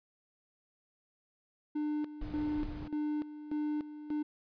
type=tone with tremolo; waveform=triangle; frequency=300 Hz; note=D4; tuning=37 cents sharp; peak=-29 dBFS; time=1.75-4.23 s; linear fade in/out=10 ms; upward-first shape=square; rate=1.7 Hz; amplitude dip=75%
type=noise; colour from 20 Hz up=brown; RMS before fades=-42 dBFS; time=2.21-2.88 s; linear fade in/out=5 ms
effects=resampled to 11025 Hz